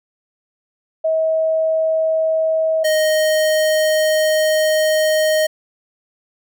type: tone pair in turn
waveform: sine / square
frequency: 640 / 622.5 Hz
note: D#5 / D#5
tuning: +49 / +1 cents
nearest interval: unison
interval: 48 cents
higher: first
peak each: -14 dBFS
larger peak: neither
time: 1.04-2.84 / 2.84-5.47 s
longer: second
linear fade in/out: 10 ms
effects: none